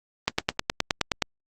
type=click train; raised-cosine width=0.2 ms; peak=-4 dBFS; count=10; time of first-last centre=0.28-1.222 s; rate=9.55 Hz; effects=Opus 24 kbps

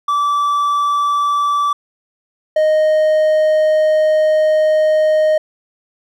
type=tone pair in turn; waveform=triangle; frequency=1159 / 620.2 Hz; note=D6 / D#5; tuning=-23 / -6 cents; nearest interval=major seventh; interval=1083 cents; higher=first; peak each=-11 / -8 dBFS; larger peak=second; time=0.08-1.73 / 2.56-5.38 s; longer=second; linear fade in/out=5 ms; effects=none

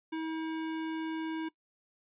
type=tone; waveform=square; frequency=320.3 Hz; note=E4; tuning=50 cents flat; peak=-34 dBFS; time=0.12-1.49 s; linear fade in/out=10 ms; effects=noise-tail reverb RT60 0.1 s tail -20 dB re dry + resampled to 8000 Hz

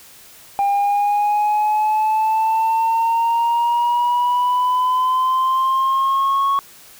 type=exponential sweep; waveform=sine; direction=up; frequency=799 to 1108.7 Hz; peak=-12 dBFS; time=0.59-6.59 s; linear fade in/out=0 ms; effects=tanh soft clip ceiling -13 dBFS + white hiss -44 dBFS RMS until 6.99 s

